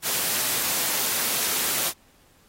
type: high-pass noise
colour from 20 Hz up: white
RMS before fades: -25 dBFS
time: 0.02-1.93 s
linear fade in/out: 50 ms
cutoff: 120 Hz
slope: 12 dB/octave
effects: pink hiss -59 dBFS RMS until 2.48 s + AAC 48 kbps